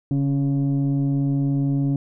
sine tone pair together, 140.52 / 277.5 Hz, C#3 / C#4, +24 / +2 cents, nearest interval octave, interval 1178 cents, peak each -18 / -20 dBFS, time 0.11-1.96 s, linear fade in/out 2 ms, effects tanh soft clip ceiling -15 dBFS

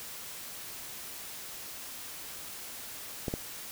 clicks, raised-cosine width 2 ms, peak -18 dBFS, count 2, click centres 3.282 / 3.339 s, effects white hiss -43 dBFS RMS until 3.71 s

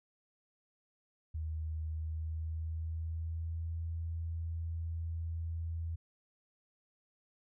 sine tone with pitch glide, 78.9 to 82.58 Hz, D#2 to E2, +25 to +4 cents, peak -35 dBFS, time 1.34-5.96 s, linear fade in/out 10 ms, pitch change +79 cents, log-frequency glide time 1.91-3.76 s, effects none

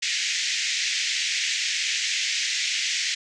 pink band-pass noise, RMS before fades -26 dBFS, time 0.02-3.15 s, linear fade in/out 10 ms, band 1900 to 7100 Hz, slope 48 dB/octave, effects none

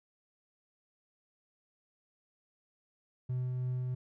triangle tone with tremolo, 126.4 Hz, B2, 41 cents sharp, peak -28 dBFS, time 3.29-3.95 s, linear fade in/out 10 ms, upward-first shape triangle, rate 3.1 Hz, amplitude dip 25%, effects tanh soft clip ceiling -25 dBFS

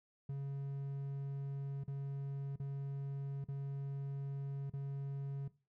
triangle tone with dropouts, 138.7 Hz, C#3, 1 cent sharp, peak -36 dBFS, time 0.29-5.48 s, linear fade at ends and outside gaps 5 ms, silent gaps 1.838-1.878 / 2.56-2.598 / 3.443-3.485 / 4.699-4.735 s, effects noise-tail reverb RT60 0.3 s tail -18 dB re dry

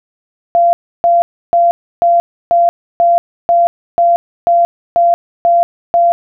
sine tone bursts, 688 Hz, F5, 26 cents flat, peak -6 dBFS, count 12, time 0.55-6.12 s, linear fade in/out 0 ms, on 180 ms, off 310 ms, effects none

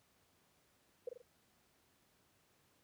sine tone with echo, 492.8 Hz, B4, 4 cents flat, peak -37 dBFS, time 1.07-1.09 s, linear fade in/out 5 ms, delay 43 ms, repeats 3, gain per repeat -6 dB, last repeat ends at 1.219 s, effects pink hiss -73 dBFS RMS until 2.83 s + high-pass 80 Hz 12 dB/octave

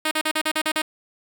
5% pulse tone bursts, 311.1 Hz, D#4, in tune, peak -9 dBFS, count 8, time 0.05-0.819 s, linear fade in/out 5 ms, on 62 ms, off 39 ms, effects none

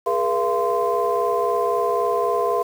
sine tone cluster, 414.9 / 478.7 / 680 / 1035 Hz, G#4 / A#4 / F5 / C6, -2 / +46 / -46 / -19 cents, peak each -23 dBFS, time 0.06-2.63 s, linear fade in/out 10 ms, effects tanh soft clip ceiling -9 dBFS + 7-bit

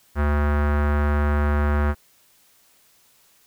square tone with low-pass filter, 73.42 Hz, D2, in tune, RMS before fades -20 dBFS, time 0.15-1.95 s, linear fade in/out 50 ms, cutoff 1500 Hz, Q 2.5, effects white hiss -58 dBFS RMS until 3.46 s

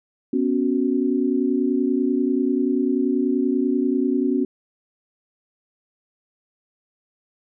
sine chord, B suspended second, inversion none, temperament equal, 246.9 / 277.2 / 370 Hz, B3 / C#4 / F#4, 0 / 0 / 0 cents, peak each -22 / -21 / -24 dBFS, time 0.33-4.45 s, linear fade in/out 5 ms, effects none

